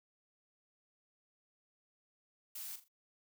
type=noise with echo; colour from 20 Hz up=blue; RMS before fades=-45 dBFS; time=2.55-2.76 s; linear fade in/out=5 ms; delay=41 ms; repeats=3; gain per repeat=-10 dB; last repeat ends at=2.883 s; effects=none